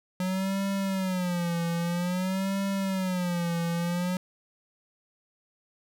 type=tone with vibrato; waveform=square; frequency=182.2 Hz; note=F#3; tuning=26 cents flat; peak=-27 dBFS; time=0.2-4.17 s; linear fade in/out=2 ms; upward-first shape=sine; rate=0.51 Hz; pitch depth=130 cents each way; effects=none